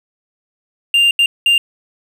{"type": "tone bursts at uneven times", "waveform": "triangle", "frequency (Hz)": 2794, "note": "F7", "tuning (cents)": 0, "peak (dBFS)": -7, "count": 3, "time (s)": [[0.94, 1.11], [1.19, 1.26], [1.46, 1.58]], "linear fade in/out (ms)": 2, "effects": []}